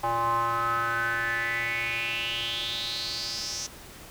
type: tone with band-pass filter sweep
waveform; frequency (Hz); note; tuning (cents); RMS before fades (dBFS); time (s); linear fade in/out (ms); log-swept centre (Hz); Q
square; 116.54; A#2; 0; -29; 0.03-3.67; 10; 900 to 5900; 6.6
effects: pink hiss -46 dBFS RMS until 4.1 s